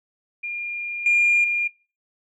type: tone with level steps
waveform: sine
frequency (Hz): 2409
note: D7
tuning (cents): +43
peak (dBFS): -26 / -13 / -19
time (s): 0.43-1.68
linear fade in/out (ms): 10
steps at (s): 1.06 / 1.44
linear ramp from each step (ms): 2
effects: noise-tail reverb RT60 0.3 s tail -19 dB re dry + tanh soft clip ceiling -11 dBFS